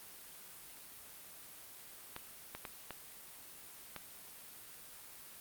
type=clicks; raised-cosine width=0.3 ms; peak=-26 dBFS; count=5; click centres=2.164 / 2.55 / 2.652 / 2.907 / 3.963 s; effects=white hiss -53 dBFS RMS until 5.4 s + Opus 32 kbps